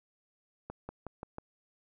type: accelerating click train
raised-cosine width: 1 ms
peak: -26 dBFS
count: 5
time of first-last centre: 0.7-1.384 s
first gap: 190 ms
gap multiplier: 0.93
effects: none